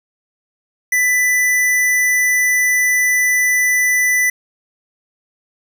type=tone; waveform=square; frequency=1990 Hz; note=B6; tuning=13 cents sharp; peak=-13 dBFS; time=0.92-4.3 s; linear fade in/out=5 ms; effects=none